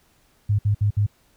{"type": "tone bursts", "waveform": "sine", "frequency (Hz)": 103.2, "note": "G#2", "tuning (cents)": -10, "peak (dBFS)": -16, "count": 4, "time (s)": [0.49, 1.066], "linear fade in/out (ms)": 10, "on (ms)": 99, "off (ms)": 60, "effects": ["pink hiss -61 dBFS RMS until 1.36 s"]}